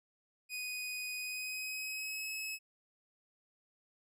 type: tone with pitch glide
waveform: sawtooth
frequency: 2489 to 2577 Hz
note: D#7 to E7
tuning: 0 to -40 cents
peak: -35 dBFS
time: 0.49-2.59 s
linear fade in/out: 50 ms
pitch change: +60 cents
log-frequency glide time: 1.17-2.3 s
effects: none